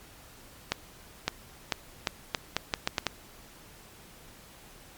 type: accelerating click train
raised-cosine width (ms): 0.2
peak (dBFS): -8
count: 10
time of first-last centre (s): 0.72-3.067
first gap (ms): 560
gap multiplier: 0.79
effects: pink hiss -52 dBFS RMS until 4.97 s + MP3 96 kbps